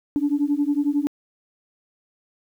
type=beating tone pair; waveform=sine; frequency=283.8 / 294.8 Hz; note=C#4 / D4; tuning=+41 / +7 cents; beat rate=11 Hz; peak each=-21 dBFS; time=0.16-1.07 s; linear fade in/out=0 ms; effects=tanh soft clip ceiling -12 dBFS + 9-bit